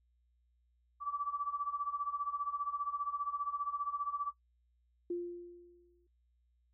sine tone with tremolo, 1156 Hz, D6, 28 cents flat, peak -31 dBFS, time 1-4.33 s, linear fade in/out 50 ms, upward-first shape sine, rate 15 Hz, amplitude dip 80%
sine tone with exponential decay, 349.2 Hz, F4, in tune, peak -32 dBFS, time 5.1-6.07 s, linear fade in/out 5 ms, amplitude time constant 210 ms
effects noise-tail reverb RT60 0.1 s tail -19 dB re dry + added 60 Hz sine -70 dBFS peak until 6.73 s

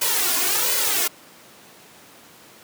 white noise with flanger, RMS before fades -21 dBFS, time 0.01-1.08 s, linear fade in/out 10 ms, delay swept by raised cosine 2 to 2.84 ms, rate 1.4 Hz, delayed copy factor +1, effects pink hiss -47 dBFS RMS until 2.63 s + high-pass 200 Hz 12 dB/octave

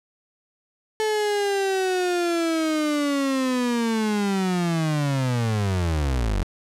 35% pulse linear sweep, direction down, 436.1 to 43.65 Hz, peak -19 dBFS, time 1-6.43 s, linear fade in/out 0 ms, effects low-pass 10000 Hz 12 dB/octave

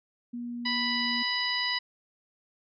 sine tone with pitch glide, 240 to 238.1 Hz, B3 to A#3, -49 to +37 cents, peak -33 dBFS, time 0.33-1.23 s, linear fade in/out 10 ms, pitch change -14 cents, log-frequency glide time 0.44-1.04 s
harmonic tone, 987.8 Hz, B5, in tune, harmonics 1 / 2 / 3 / 4 / 5, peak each -36 / -31 / -34 / -34 / -32 dBFS, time 0.65-1.79 s, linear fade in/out 10 ms
effects none

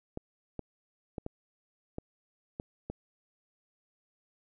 clicks, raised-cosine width 2 ms, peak -23 dBFS, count 7, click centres 0.174 / 0.593 / 1.182 / 1.264 / 1.984 / 2.599 / 2.9 s, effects none

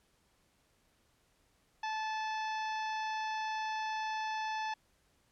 harmonic tone with a mistuned harmonic, 871 Hz, A5, 18 cents flat, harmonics 1 / 2 / 3 / 4 / 5 / 6 / 7, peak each -35 / -42 / -46 / -50 / -54 / -53 / -57 dBFS, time 1.83-4.74 s, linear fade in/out 5 ms, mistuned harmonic 7, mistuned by -32 cents, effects pink hiss -72 dBFS RMS until 5.31 s + low-pass 12000 Hz 12 dB/octave

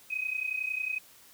sine tone pair together, 2501 / 2532 Hz, D#7 / D#7, +8 / +30 cents, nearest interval unison, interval 22 cents, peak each -34 / -32 dBFS, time 0.1-0.99 s, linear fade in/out 10 ms, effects white hiss -56 dBFS RMS until 1.33 s

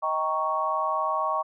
sine chord, Eb dominant seventh, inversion none, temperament equal with one note detuned, 628.8 / 784 / 932.3 / 1108.7 Hz, Eb5 / G5 / Bb5 / Db6, +18 / 0 / 0 / 0 cents, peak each -30 / -32 / -31 / -26 dBFS, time 0.02-1.43 s, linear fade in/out 20 ms, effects none

